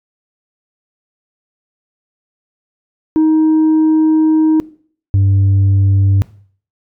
sine tone pair in turn, 314.2 / 97.94 Hz, D#4 / G2, +17 / -1 cents, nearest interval octave + minor sixth, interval 2018 cents, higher first, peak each -5 dBFS, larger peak neither, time 3.16-4.6 / 5.14-6.22 s, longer first, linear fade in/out 0 ms, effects noise-tail reverb RT60 0.5 s tail -21 dB re dry + tanh soft clip ceiling -7 dBFS

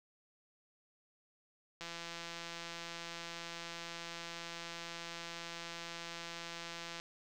click train, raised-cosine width 0.2 ms, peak -27 dBFS, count 878, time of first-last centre 1.81-6.999 s, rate 169 Hz, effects 10-bit

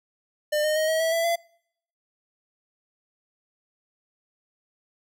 square tone with pitch steps, 601 / 613.3 / 625.8 / 638.6 / 651.6 / 664.9 / 678.5 Hz, D5 / D#5 / D#5 / D#5 / E5 / E5 / E5, +40 / -25 / +10 / +45 / -20 / +15 / +50 cents, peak -22 dBFS, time 0.52-1.36 s, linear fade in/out 10 ms, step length 120 ms, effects noise-tail reverb RT60 0.7 s tail -26 dB re dry

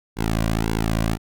sawtooth tone with flanger, 55 Hz, A1, in tune, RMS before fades -22 dBFS, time 0.16-1.18 s, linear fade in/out 50 ms, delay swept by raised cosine 1.6 to 2.33 ms, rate 1.8 Hz, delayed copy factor -1, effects none

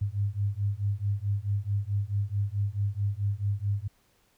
sine beating tone pair, 99 / 103.6 Hz, G2 / G#2, +18 / -4 cents, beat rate 4.6 Hz, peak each -29 dBFS, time 0.01-3.88 s, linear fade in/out 10 ms, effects pink hiss -67 dBFS RMS until 4.37 s

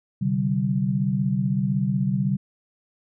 sine chord, C suspended second, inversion none, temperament equal with one note detuned, 130.81 / 146.83 / 192.41 Hz, C3 / D3 / G3, 0 / 0 / -32 cents, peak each -25 / -26 / -23 dBFS, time 0.21-2.37 s, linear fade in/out 10 ms, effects none

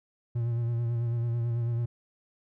triangle tone with vibrato, 117.7 Hz, A#2, 17 cents sharp, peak -24 dBFS, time 0.35-1.86 s, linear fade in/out 10 ms, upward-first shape sine, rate 9.1 Hz, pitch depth 33 cents each way, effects none

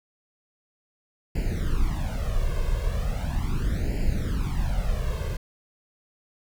brown noise with flanger, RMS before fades -25 dBFS, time 1.35-5.37 s, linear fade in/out 5 ms, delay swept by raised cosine 0.41 to 1.91 ms, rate 0.38 Hz, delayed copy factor +0.95, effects none

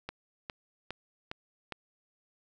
click train, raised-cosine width 0.3 ms, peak -21 dBFS, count 5, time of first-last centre 0.09-1.723 s, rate 2.45 Hz, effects none

